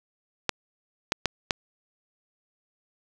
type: clicks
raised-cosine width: 0.2 ms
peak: -5 dBFS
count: 4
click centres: 0.493 / 1.121 / 1.257 / 1.508 s
effects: none